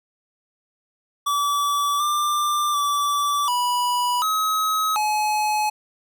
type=tone with pitch steps; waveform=square; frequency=1152 / 1187 / 1158 / 980 / 1275 / 850 Hz; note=D6 / D6 / D6 / B5 / D#6 / G#5; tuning=-34 / +18 / -25 / -14 / +42 / +40 cents; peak=-20 dBFS; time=1.26-5.7 s; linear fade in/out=10 ms; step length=740 ms; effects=none